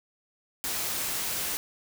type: noise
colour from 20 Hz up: white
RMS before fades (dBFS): -31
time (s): 0.64-1.57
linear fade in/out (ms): 0
effects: none